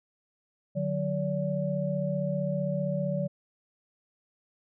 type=tone cluster; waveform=sine; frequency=148.9 / 184.3 / 574 Hz; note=D3 / F#3 / D5; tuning=+24 / -7 / -40 cents; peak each=-31 dBFS; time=0.75-3.28 s; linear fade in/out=20 ms; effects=none